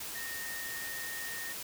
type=tone in noise; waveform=sine; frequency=1845 Hz; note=A#6; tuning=18 cents flat; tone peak=-40 dBFS; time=0.15-1.53 s; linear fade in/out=5 ms; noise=white; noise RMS=-41 dBFS; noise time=0-1.63 s; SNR=-2 dB; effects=none